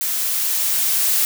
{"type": "noise with level ramp", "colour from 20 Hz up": "blue", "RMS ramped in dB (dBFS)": [-22, -17], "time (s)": [0.01, 1.25], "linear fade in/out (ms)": 0, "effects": []}